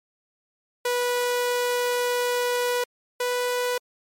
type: tone pair in turn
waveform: sawtooth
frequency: 489.7 / 493.1 Hz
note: B4 / B4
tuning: -15 / -3 cents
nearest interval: unison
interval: 12 cents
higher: second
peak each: -18 / -19 dBFS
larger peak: first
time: 0.85-2.84 / 3.2-3.78 s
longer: first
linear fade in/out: 5 ms
effects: MP3 64 kbps